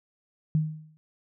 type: tone with exponential decay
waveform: sine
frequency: 155.56 Hz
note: D#3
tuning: in tune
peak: -18 dBFS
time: 0.55-0.97 s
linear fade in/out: 0 ms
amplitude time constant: 90 ms
effects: none